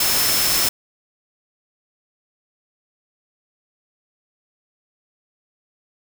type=tone in noise; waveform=sine; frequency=5274 Hz; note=E8; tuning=in tune; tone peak=-23 dBFS; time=0-0.69 s; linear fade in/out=5 ms; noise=white; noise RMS=-19 dBFS; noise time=0-0.69 s; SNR=-7 dB; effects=none